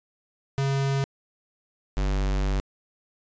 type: tone pair in turn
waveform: square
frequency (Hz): 137.2 / 48.51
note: C#3 / G1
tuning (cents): -17 / -17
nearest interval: octave + tritone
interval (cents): 1800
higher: first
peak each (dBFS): -23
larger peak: neither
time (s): 0.58-1.04 / 1.97-2.6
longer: second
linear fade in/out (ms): 0
effects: resampled to 16000 Hz